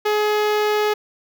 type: tone with notch filter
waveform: sawtooth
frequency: 421.8 Hz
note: G#4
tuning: 27 cents sharp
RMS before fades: -19 dBFS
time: 0.05-0.94 s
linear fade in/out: 10 ms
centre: 9100 Hz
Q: 0.59
effects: none